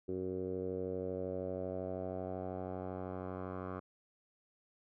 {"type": "tone with low-pass filter sweep", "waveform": "10% pulse", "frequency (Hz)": 92.7, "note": "F#2", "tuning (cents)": 4, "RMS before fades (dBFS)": -40, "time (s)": [0.08, 3.8], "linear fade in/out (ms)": 10, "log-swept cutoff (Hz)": [390, 1100], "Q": 3.8, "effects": []}